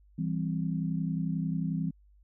sine chord, C major, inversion first, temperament equal, 164.81 / 196 / 261.6 Hz, E3 / G3 / C4, 0 / 0 / 0 cents, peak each -30 / -34 / -36 dBFS, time 0.18-1.91 s, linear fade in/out 10 ms, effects added 50 Hz sine -57 dBFS peak until 2.23 s

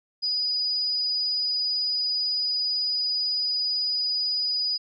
sine tone, 4941 Hz, D#8, 13 cents flat, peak -23 dBFS, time 0.22-4.78 s, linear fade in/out 20 ms, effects none

